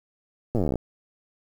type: slowing click train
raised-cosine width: 2 ms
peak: -12 dBFS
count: 18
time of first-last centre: 0.55-0.757 s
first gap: 8 ms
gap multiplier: 1.05
effects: 8-bit